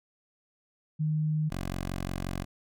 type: tone pair in turn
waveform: sine / 10% pulse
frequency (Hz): 154.2 / 45.63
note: D#3 / F#1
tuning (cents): -15 / -23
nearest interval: octave + major sixth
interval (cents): 2108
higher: first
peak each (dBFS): -25 / -24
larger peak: second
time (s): 0.99-1.5 / 1.5-2.45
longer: second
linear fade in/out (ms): 20
effects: none